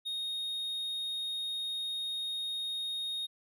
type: tone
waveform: triangle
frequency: 3719 Hz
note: A#7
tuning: 5 cents flat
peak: -32 dBFS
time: 0.05-3.27 s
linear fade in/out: 20 ms
effects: none